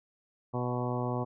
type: harmonic tone with a mistuned harmonic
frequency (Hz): 123.47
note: B2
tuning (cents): 0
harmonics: 1 / 2 / 3 / 4 / 5 / 6 / 7 / 8 / 9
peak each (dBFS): -33 / -36 / -38 / -39 / -40 / -41 / -41 / -42 / -43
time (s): 0.53-1.25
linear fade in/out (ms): 20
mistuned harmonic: 6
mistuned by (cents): -19
effects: none